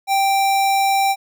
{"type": "tone", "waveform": "square", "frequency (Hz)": 784, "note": "G5", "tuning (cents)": 0, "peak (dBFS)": -15, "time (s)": [0.07, 1.16], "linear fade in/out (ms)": 50, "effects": []}